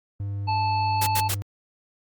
triangle tone, 100.2 Hz, G2, 38 cents sharp, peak -25 dBFS, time 0.2-1.42 s, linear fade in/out 0 ms
harmonic tone, 876 Hz, A5, 8 cents flat, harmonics 1 / 3 / 5, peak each -22 / -35 / -36 dBFS, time 0.47-1.29 s, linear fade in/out 20 ms
white noise bursts, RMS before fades -26 dBFS, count 3, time 1.01-1.347 s, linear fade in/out 10 ms, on 59 ms, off 80 ms
effects Opus 48 kbps

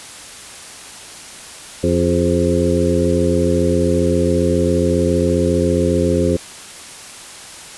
harmonic tone with a mistuned harmonic, 87.31 Hz, F2, in tune, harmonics 1 / 2 / 3 / 4 / 5 / 6, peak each -20 / -20 / -20 / -20 / -20 / -20 dBFS, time 1.83-6.37 s, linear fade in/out 10 ms, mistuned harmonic 5, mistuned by -50 cents, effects white hiss -35 dBFS RMS until 7.77 s + resampled to 24000 Hz

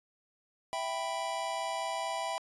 square chord, E minor, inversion none, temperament equal, 659.3 / 784 / 987.8 Hz, E5 / G5 / B5, 0 / 0 / 0 cents, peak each -38 / -38 / -38 dBFS, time 0.73-2.38 s, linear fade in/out 0 ms, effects resampled to 24000 Hz

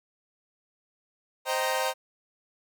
sawtooth chord, C minor seventh, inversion none, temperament equal with one note detuned, 523.3 / 622.3 / 775.9 / 932.3 Hz, C5 / Eb5 / G5 / Bb5, 0 / 0 / -18 / 0 cents, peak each -26 / -29 / -29 / -27 dBFS, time 1.45-1.94 s, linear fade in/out 50 ms, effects none

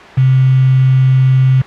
sine tone with quantisation, 130.81 Hz, C3, in tune, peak -6 dBFS, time 0.17-1.62 s, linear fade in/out 10 ms, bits 4, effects white hiss -32 dBFS RMS until 1.66 s + low-pass 2000 Hz 12 dB/octave

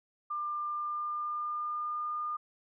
sine tone with pitch glide, 1195 to 1213.1 Hz, D6 to D#6, +30 to -44 cents, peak -32 dBFS, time 0.3-2.37 s, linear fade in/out 10 ms, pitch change +26 cents, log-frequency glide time 0.62-2.14 s, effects none

